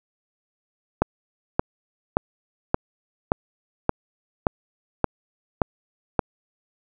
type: click train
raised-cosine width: 1 ms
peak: -3 dBFS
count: 10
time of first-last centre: 1.02-6.192 s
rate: 1.74 Hz
effects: none